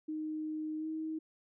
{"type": "tone with pitch glide", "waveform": "sine", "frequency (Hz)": [310.1, 316.1], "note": ["D#4", "D#4"], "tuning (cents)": [-6, 27], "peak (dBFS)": -35, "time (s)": [0.08, 1.19], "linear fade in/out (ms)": 10, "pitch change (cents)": 33, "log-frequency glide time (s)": [0.78, 0.87], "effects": []}